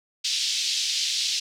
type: band-pass noise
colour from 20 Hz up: white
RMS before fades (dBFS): -26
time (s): 0.24-1.4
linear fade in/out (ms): 10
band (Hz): 3100 to 5500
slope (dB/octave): 24
effects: none